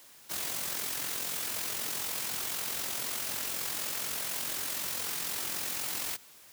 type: noise with amplitude modulation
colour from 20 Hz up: white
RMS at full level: -33 dBFS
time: 0.29-6.17 s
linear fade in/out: 20 ms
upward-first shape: sine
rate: 44 Hz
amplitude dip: 45%
effects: white hiss -55 dBFS RMS until 6.52 s + high-pass 80 Hz 12 dB/octave